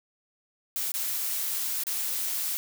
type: noise with dropouts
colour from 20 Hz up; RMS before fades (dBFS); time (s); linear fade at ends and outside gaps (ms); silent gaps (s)
blue; -30; 0.76-2.57; 0; 0.918-0.94 / 1.836-1.868
effects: none